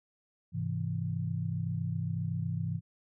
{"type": "chord", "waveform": "sine", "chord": "Ab augmented", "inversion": "none", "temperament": "equal with one note detuned", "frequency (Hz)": [103.05, 130.81, 164.81], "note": ["Ab2", "C3", "E3"], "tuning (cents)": [-13, 0, 0], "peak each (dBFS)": [-35, -36, -34], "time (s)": [0.52, 2.81], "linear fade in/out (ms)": 50, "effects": []}